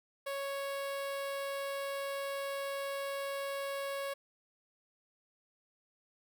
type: tone with notch filter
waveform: sawtooth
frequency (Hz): 554.4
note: C#5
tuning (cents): 0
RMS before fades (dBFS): -38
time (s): 0.26-4.14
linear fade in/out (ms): 10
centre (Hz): 6500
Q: 2
effects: none

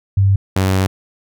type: tone pair in turn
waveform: sine / sawtooth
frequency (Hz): 98 / 94.94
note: G2 / F#2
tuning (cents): 0 / +45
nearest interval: minor second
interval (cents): 55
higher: first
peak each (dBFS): -9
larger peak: neither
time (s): 0.17-0.36 / 0.56-0.87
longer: second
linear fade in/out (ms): 5
effects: none

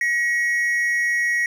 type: tone pair together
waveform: triangle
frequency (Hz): 1904.4 / 2200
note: A#6 / C#7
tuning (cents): +37 / -14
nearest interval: major second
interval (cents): 249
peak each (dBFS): -17 / -25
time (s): 0.01-1.46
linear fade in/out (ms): 2
effects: none

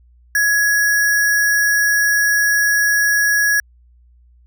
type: tone with sample-and-hold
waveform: sine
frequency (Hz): 1674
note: G#6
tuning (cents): +13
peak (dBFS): -12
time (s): 0.35-3.6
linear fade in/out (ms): 2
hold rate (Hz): 7350
effects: added 60 Hz sine -47 dBFS peak until 4.46 s

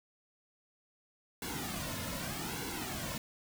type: noise with flanger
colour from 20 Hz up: pink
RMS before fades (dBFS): -39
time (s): 1.42-3.18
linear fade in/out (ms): 2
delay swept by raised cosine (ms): 1.6 to 2.6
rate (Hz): 0.82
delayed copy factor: -0.75
effects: none

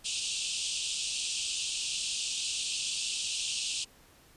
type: band-pass noise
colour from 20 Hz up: pink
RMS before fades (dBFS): -34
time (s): 0.04-3.85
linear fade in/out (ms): 20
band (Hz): 2600 to 9100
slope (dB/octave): 96
effects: pink hiss -59 dBFS RMS until 4.36 s + resampled to 32000 Hz

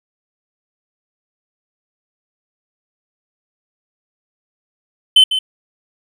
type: tone with echo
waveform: triangle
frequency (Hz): 3060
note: G7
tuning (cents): -42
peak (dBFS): -3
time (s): 5.16-5.24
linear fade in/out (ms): 5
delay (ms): 150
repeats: 1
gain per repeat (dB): -10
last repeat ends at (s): 5.39
effects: none

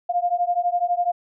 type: beating tone pair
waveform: sine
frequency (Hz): 698.5 / 710.5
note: F5 / F5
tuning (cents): 0 / +30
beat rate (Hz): 12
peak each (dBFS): -22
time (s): 0.09-1.12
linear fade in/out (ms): 10
effects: none

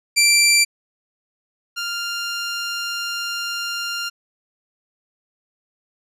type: tone pair in turn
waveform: 15% pulse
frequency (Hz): 2349 / 1396.7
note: D7 / F6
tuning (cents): 0 / 0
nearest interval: major sixth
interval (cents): 900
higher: first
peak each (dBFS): -5 / -17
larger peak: first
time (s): 0.16-0.65 / 1.76-4.1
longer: second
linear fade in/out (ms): 20
effects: low-pass 11000 Hz 12 dB/octave

